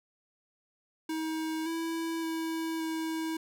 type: tone with pitch steps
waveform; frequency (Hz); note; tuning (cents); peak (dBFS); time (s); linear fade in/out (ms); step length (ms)
square; 317.9 / 328.9 / 325.1 / 321.7; D#4 / E4 / E4 / E4; +37 / -4 / -24 / -42; -32; 1.09-3.37; 5; 570
effects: none